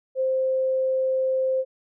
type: tone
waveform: sine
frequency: 523.3 Hz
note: C5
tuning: in tune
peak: -20 dBFS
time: 0.15-1.65 s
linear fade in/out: 50 ms
effects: none